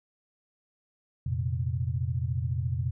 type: chord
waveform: sine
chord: F suspended fourth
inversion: none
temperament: equal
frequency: 87.31 / 116.54 / 130.81 Hz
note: F2 / Bb2 / C3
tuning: 0 / 0 / 0 cents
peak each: -31 dBFS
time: 1.26-2.91 s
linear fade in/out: 5 ms
effects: none